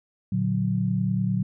sine chord, Bb augmented, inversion none, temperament equal with one note detuned, 116.54 / 146.83 / 185.75 Hz, Bb2 / D3 / F#3, 0 / 0 / +7 cents, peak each -26 / -29 / -24 dBFS, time 0.32-1.43 s, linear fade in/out 5 ms, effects none

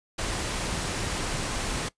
sine tone in noise, 174.61 Hz, F3, in tune, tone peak -38 dBFS, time 0.72-0.94 s, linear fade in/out 10 ms, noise pink, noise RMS -30 dBFS, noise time 0.18-1.89 s, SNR -11 dB, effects noise-tail reverb RT60 0.1 s tail -19 dB re dry + resampled to 22050 Hz

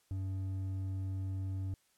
sine tone with hard clipping, 95.4 Hz, G2, 47 cents flat, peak -36 dBFS, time 0.11-1.74 s, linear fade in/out 0 ms, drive 5 dB, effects white hiss -72 dBFS RMS until 1.97 s + low-pass 12000 Hz 12 dB/octave

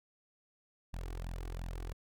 sawtooth tone with flanger, 43 Hz, F1, 26 cents flat, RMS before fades -41 dBFS, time 0.93-1.93 s, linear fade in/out 10 ms, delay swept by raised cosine 1.1 to 2.7 ms, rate 2.8 Hz, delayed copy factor +0.9, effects none

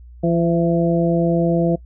harmonic tone with a mistuned harmonic, 169.8 Hz, F3, 48 cents flat, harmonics 1 / 2 / 3 / 4, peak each -17 / -20 / -22 / -23 dBFS, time 0.23-1.76 s, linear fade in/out 10 ms, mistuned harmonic 4, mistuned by -27 cents, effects noise-tail reverb RT60 0.1 s tail -23 dB re dry + added 60 Hz sine -38 dBFS peak until 1.85 s

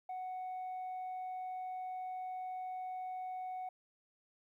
sine tone, 741 Hz, F#5, 2 cents sharp, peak -37 dBFS, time 0.09-3.69 s, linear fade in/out 5 ms, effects tanh soft clip ceiling -38 dBFS + 13-bit

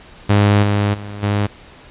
sawtooth tone with level steps, 102.5 Hz, G#2, 22 cents flat, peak -6 / -10 / -24 / -11 dBFS, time 0.29-1.47 s, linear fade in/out 10 ms, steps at 0.62 / 0.93 / 1.22 s, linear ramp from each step 20 ms, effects pink hiss -42 dBFS RMS until 1.9 s + resampled to 8000 Hz

